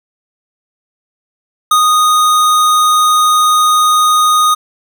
square tone with ADSR envelope, 1239 Hz, D#6, 8 cents flat, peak -6 dBFS, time 1.71-4.55 s, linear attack 5 ms, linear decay 81 ms, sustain -2 dB, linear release 16 ms, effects none

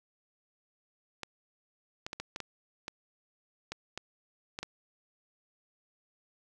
clicks, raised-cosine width 0.2 ms, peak -20 dBFS, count 11, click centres 1.233 / 2.065 / 2.131 / 2.2 / 2.361 / 2.403 / 2.881 / 3.72 / 3.976 / 4.589 / 4.63 s, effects none

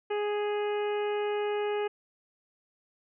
harmonic tone, 415.3 Hz, G#4, in tune, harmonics 1 / 2 / 3 / 4 / 5 / 6 / 7, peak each -28 / -36 / -43 / -44 / -46 / -45 / -46 dBFS, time 0.1-1.88 s, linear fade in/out 10 ms, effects none

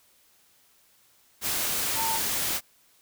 sine tone in noise, 902 Hz, A5, 43 cents sharp, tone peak -28 dBFS, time 1.95-2.2 s, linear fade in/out 50 ms, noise white, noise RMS -28 dBFS, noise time 1.41-2.61 s, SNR -3 dB, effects white hiss -62 dBFS RMS until 3.01 s

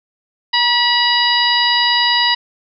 harmonic tone with a mistuned harmonic, 970 Hz, B5, 31 cents flat, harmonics 1 / 2 / 3 / 4 / 5, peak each -18 / -18 / -18 / -18 / -18 dBFS, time 0.53-2.35 s, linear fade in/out 10 ms, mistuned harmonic 1, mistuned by -26 cents, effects none

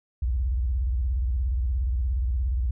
sine tone with vibrato, 62.1 Hz, B1, 10 cents sharp, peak -22 dBFS, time 0.22-2.71 s, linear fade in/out 5 ms, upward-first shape square, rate 17 Hz, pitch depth 220 cents each way, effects none

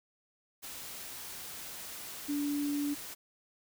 sine tone in noise, 289.1 Hz, D4, 27 cents flat, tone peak -30 dBFS, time 2.28-2.95 s, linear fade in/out 20 ms, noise white, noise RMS -44 dBFS, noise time 0.62-3.15 s, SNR +11 dB, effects none

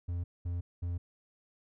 triangle tone bursts, 87.1 Hz, F2, 4 cents flat, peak -30 dBFS, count 3, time 0.08-0.98 s, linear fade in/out 10 ms, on 160 ms, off 210 ms, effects none

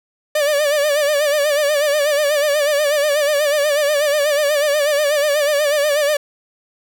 45% pulse tone with vibrato, 587.3 Hz, D5, in tune, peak -14 dBFS, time 0.35-6.17 s, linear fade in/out 5 ms, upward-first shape sine, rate 8.2 Hz, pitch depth 77 cents each way, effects none

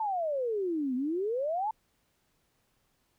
sine exponential two-way sweep, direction down then up, 904 to 245.2 to 904 Hz, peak -28 dBFS, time 0-1.71 s, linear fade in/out 5 ms, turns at 0.95 s, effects pink hiss -73 dBFS RMS until 3.18 s

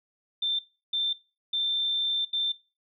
sine tone bursts at uneven times, 3568 Hz, A7, 23 cents sharp, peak -25 dBFS, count 4, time 0.42-0.59 / 0.93-1.13 / 1.53-2.25 / 2.33-2.52 s, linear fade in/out 5 ms, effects noise-tail reverb RT60 0.3 s tail -17 dB re dry

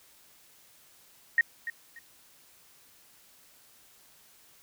sine tone with echo, 1864.7 Hz, A#6, in tune, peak -18 dBFS, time 1.38-1.41 s, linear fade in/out 2 ms, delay 290 ms, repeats 2, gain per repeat -13 dB, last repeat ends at 1.99 s, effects white hiss -59 dBFS RMS until 4.62 s

